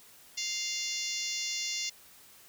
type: harmonic tone with a mistuned harmonic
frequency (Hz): 698.5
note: F5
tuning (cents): 0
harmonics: 3 / 4 / 5 / 6 / 7 / 8 / 9 / 10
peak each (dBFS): -41 / -41 / -41 / -41 / -40 / -38 / -41 / -41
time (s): 0.37-1.9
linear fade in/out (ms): 10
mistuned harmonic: 6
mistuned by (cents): +27
effects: white hiss -56 dBFS RMS until 2.48 s